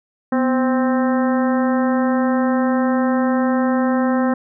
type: harmonic tone with a mistuned harmonic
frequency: 261.6 Hz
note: C4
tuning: in tune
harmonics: 1 / 2 / 3 / 4 / 5 / 6 / 7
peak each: -16 / -22 / -26 / -28 / -30 / -32 / -33 dBFS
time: 0.32-4.34 s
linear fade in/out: 5 ms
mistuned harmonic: 1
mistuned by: -80 cents
effects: none